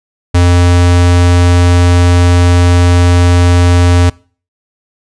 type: tone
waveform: square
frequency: 88 Hz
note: F2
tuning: 14 cents sharp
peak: -5 dBFS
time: 0.34-4.1 s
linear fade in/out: 10 ms
effects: noise-tail reverb RT60 0.4 s tail -23 dB re dry + resampled to 22050 Hz